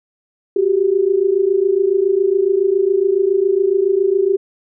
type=tone pair together; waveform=sine; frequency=370 / 397.2 Hz; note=F#4 / G4; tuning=0 / +23 cents; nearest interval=minor second; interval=123 cents; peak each=-16 / -14 dBFS; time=0.56-4.37 s; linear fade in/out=5 ms; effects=none